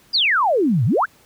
sine exponential two-way sweep, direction down then up, 5070 to 103.3 to 1767 Hz, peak -14 dBFS, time 0.13-1.06 s, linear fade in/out 20 ms, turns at 0.85 s, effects pink hiss -53 dBFS RMS until 1.25 s + high-pass 60 Hz 12 dB/octave

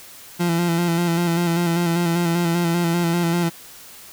30% pulse tone with vibrato, 170.8 Hz, F3, 38 cents flat, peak -15 dBFS, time 0.39-3.5 s, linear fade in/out 20 ms, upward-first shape square, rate 5.1 Hz, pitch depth 32 cents each way, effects white hiss -42 dBFS RMS until 4.12 s

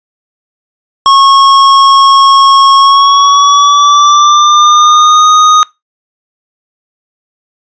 square tone with pitch glide, 1094 to 1242.2 Hz, C#6 to D#6, -23 to -3 cents, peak -3 dBFS, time 1.06-5.63 s, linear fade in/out 0 ms, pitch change +220 cents, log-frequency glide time 2.76-5.28 s, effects noise-tail reverb RT60 0.2 s tail -22 dB re dry + resampled to 16000 Hz

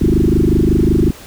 sine tone with frequency modulation, 200 Hz, G3, 35 cents sharp, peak -9 dBFS, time 0.01-1.11 s, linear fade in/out 5 ms, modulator 25.4 Hz, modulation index 6.8, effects pink hiss -37 dBFS RMS until 1.26 s

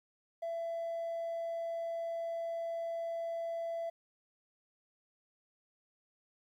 triangle tone, 669 Hz, E5, 25 cents sharp, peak -32 dBFS, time 0.42-3.9 s, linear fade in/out 10 ms, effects tanh soft clip ceiling -31 dBFS + 12-bit

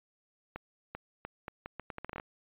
accelerating click train, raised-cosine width 0.5 ms, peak -24 dBFS, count 14, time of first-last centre 0.56-2.199 s, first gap 390 ms, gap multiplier 0.77, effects resampled to 8000 Hz

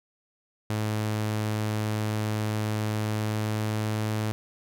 sawtooth tone with pitch glide, 107.4 to 108.15 Hz, A2 to A2, -41 to -29 cents, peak -22 dBFS, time 0.7-4.32 s, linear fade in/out 0 ms, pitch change +12 cents, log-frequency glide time 2.99-4.1 s, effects none

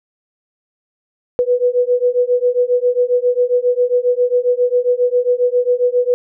sine beating tone pair, 489 / 496.4 Hz, B4 / B4, -17 / +9 cents, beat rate 7.4 Hz, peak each -15 dBFS, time 1.39-6.14 s, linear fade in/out 0 ms, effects none

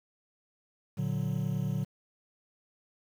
triangle chord, Bb augmented, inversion none, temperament equal, 116.54 / 146.83 / 185 Hz, Bb2 / D3 / F#3, 0 / 0 / 0 cents, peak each -32 / -30 / -32 dBFS, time 0.97-1.85 s, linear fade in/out 20 ms, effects 9-bit

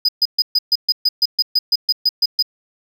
triangle tone bursts, 4978 Hz, D#8, in tune, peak -10 dBFS, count 15, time 0.05-2.425 s, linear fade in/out 5 ms, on 37 ms, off 130 ms, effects none

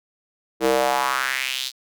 square tone with high-pass filter sweep, 65.41 Hz, C2, in tune, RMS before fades -22 dBFS, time 0.6-1.72 s, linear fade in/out 50 ms, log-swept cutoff 370 to 4300 Hz, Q 3, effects none

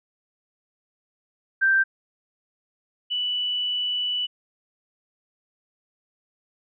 sine tone pair in turn, 1568 / 2965 Hz, G6 / F#7, 0 / +3 cents, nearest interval major seventh, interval 1103 cents, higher second, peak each -16 / -23 dBFS, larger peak first, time 1.61-1.84 / 3.1-4.27 s, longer second, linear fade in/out 20 ms, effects none

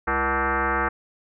sine tone with frequency modulation, 204.8 Hz, G#3, 24 cents flat, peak -20 dBFS, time 0.07-0.89 s, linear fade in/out 10 ms, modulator 271 Hz, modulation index 6, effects none

